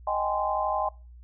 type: chord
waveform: sine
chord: Ab major seventh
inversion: second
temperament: just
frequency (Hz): 623 / 778.7 / 830.6 / 1038.3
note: Eb5 / G5 / Ab5 / C6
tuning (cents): +2 / -12 / 0 / -14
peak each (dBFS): -30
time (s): 0.07-0.89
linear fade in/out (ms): 5
effects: noise-tail reverb RT60 0.3 s tail -21 dB re dry + added 60 Hz sine -45 dBFS peak until 1.23 s